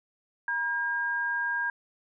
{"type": "tone pair together", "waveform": "sine", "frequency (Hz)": [953.9, 1615], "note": ["A#5", "G#6"], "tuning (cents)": [40, -49], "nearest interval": "major sixth", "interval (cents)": 911, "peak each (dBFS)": [-34, -27], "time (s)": [0.48, 1.7], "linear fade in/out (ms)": 2, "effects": []}